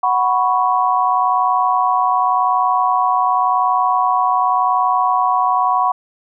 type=chord; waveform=sine; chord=F# suspended fourth; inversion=none; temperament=equal; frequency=740 / 987.8 / 1108.7 Hz; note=F#5 / B5 / C#6; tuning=0 / 0 / 0 cents; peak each=-17 dBFS; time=0.03-5.92 s; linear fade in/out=5 ms; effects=none